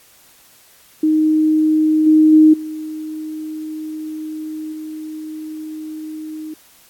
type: tone with level steps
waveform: sine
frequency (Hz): 311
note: D#4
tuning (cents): -1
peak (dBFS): -11 / -7 / -5 / -24 / -26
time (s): 1.03-6.54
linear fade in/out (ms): 5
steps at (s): 2.06 / 2.32 / 2.53 / 4.72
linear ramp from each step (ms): 10
effects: white hiss -49 dBFS RMS until 6.89 s + AAC 64 kbps